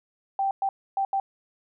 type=tone bursts at uneven times; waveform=sine; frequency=782 Hz; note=G5; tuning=4 cents flat; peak=-22 dBFS; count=4; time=0.39-0.51 / 0.62-0.69 / 0.97-1.05 / 1.13-1.2 s; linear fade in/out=2 ms; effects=none